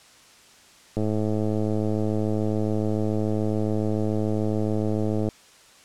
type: click train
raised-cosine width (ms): 2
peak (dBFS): -13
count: 463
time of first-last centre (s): 0.97-5.288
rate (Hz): 107
effects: white hiss -52 dBFS RMS until 5.84 s + low-pass 8000 Hz 12 dB/octave